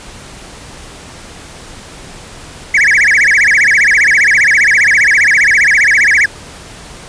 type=tone with vibrato; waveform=triangle; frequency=1944 Hz; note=B6; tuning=28 cents flat; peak=-4 dBFS; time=2.74-6.26 s; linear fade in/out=5 ms; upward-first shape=sine; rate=15 Hz; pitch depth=300 cents each way; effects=pink hiss -32 dBFS RMS until 7.08 s + resampled to 22050 Hz